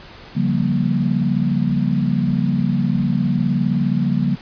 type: chord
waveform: sine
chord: G half-diminished seventh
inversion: second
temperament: just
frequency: 141.12 / 176.4 / 196 / 235.2 Hz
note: Db3 / F3 / G3 / Bb3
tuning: +31 / +18 / 0 / +16 cents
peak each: -21 dBFS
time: 0.35-4.36 s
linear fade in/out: 20 ms
effects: pink hiss -40 dBFS RMS until 4.41 s + resampled to 11025 Hz